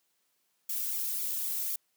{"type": "noise with flanger", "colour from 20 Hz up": "violet", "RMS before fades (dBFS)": -33, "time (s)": [0.69, 1.76], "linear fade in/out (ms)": 5, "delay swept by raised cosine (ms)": [0.86, 2.26], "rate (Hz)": 3.9, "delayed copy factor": 0.95, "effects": ["white hiss -75 dBFS RMS until 1.96 s", "high-pass 150 Hz 12 dB/octave"]}